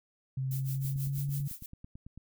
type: tone with pitch glide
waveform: sine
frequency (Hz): 132.3 to 140.98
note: C3 to C#3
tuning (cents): +20 to +30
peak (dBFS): -30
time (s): 0.37-1.48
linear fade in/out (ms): 5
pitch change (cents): +110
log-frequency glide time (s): 0.51-1.35
type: noise with tremolo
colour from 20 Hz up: violet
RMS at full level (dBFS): -41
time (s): 0.51-1.66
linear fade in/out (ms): 2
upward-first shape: sine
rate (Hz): 6.2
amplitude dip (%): 90
type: click train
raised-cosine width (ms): 5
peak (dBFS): -34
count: 13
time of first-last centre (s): 0.85-2.176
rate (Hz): 9.05
effects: none